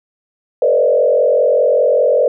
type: tone with frequency modulation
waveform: sine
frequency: 540 Hz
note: C#5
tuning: 45 cents flat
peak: -9 dBFS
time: 0.62-2.28 s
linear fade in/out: 2 ms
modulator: 45 Hz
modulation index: 1.7
effects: none